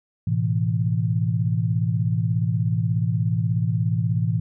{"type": "chord", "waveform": "sine", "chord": "A suspended second", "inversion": "none", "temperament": "equal with one note detuned", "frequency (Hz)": [110, 126.65, 164.81], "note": ["A2", "B2", "E3"], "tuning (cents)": [0, 44, 0], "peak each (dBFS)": [-22, -25, -24], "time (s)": [0.27, 4.4], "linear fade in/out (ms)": 5, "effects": []}